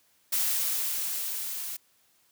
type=noise with level ramp; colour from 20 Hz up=blue; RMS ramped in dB=-26 to -36 dBFS; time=0.32-1.77 s; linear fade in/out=10 ms; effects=white hiss -66 dBFS RMS until 2.31 s + high-pass 60 Hz 12 dB/octave